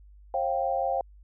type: chord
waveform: sine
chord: C suspended fourth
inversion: none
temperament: equal with one note detuned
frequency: 537 / 698.5 / 784 Hz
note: C5 / F5 / G5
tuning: +45 / 0 / 0 cents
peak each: -29 dBFS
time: 0.34-1.01 s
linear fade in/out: 2 ms
effects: added 50 Hz sine -49 dBFS peak until 1.23 s